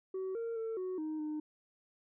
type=tone with pitch steps; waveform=sine; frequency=378.1 / 460.7 / 448.7 / 370.2 / 310.9 / 304.9 Hz; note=F#4 / A#4 / A4 / F#4 / D#4 / D#4; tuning=+38 / -20 / +34 / +1 / -1 / -35 cents; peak=-33 dBFS; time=0.14-1.4 s; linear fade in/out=5 ms; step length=210 ms; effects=tanh soft clip ceiling -34 dBFS